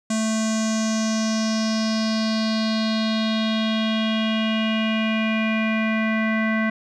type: tone with low-pass filter sweep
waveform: square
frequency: 220 Hz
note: A3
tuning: in tune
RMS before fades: -22 dBFS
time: 0.1-6.7 s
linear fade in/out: 5 ms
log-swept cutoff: 7500 to 1900 Hz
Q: 4.5
effects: none